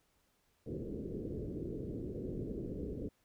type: low-pass noise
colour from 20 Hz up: white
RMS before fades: -41 dBFS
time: 0.66-3.09 s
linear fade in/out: 5 ms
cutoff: 460 Hz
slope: 48 dB/octave
effects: pink hiss -75 dBFS RMS until 3.24 s